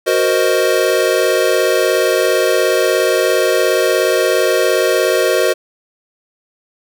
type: chord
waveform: square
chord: C half-diminished seventh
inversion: second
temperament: equal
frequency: 370 / 466.2 / 523.3 / 622.3 Hz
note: Gb4 / Bb4 / C5 / Eb5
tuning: 0 / 0 / 0 / 0 cents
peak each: -18 dBFS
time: 0.06-5.54 s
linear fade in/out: 20 ms
effects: none